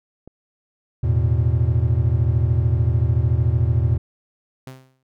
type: clicks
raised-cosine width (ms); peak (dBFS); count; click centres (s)
2; -27; 2; 0.276 / 1.69
type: chord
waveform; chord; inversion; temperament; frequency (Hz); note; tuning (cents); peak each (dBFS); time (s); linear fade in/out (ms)
triangle; E suspended fourth; none; equal; 82.41 / 110 / 123.47; E2 / A2 / B2; 0 / 0 / 0; -18; 1.03-3.98; 10
type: tone with exponential decay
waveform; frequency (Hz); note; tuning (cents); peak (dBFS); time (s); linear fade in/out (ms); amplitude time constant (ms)
sawtooth; 130.7; C3; -1; -28; 4.67-5.03; 2; 78
effects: none